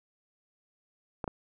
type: clicks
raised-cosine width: 1 ms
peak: -19 dBFS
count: 2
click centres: 1.242 / 1.278 s
effects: none